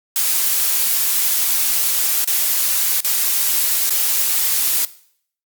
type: noise with dropouts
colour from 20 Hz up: blue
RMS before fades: -17 dBFS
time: 0.16-4.85 s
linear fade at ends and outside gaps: 1 ms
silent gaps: 2.245-2.275 / 3.005-3.046 / 3.896-3.905 s
effects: noise-tail reverb RT60 0.6 s tail -18 dB re dry + Opus 48 kbps